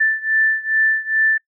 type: beating tone pair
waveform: sine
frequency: 1764 / 1766.4 Hz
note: A6 / A6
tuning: +4 / +6 cents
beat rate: 2.4 Hz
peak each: -17 / -19 dBFS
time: 0-1.38 s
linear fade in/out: 10 ms
effects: noise-tail reverb RT60 0.1 s tail -23 dB re dry